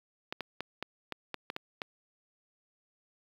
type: clicks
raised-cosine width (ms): 0.3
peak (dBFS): -19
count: 9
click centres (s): 0.325 / 0.407 / 0.606 / 0.826 / 1.123 / 1.343 / 1.501 / 1.564 / 1.818
effects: high-pass 150 Hz 12 dB/octave + 8-bit